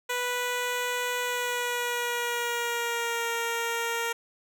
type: tone with pitch glide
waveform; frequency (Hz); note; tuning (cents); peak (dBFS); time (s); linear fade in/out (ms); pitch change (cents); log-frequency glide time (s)
10% pulse; 492.4 to 464.8; B4 to A#4; -5 to -5; -19; 0.09-4.13; 10; -100; 1.22-3.29
effects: none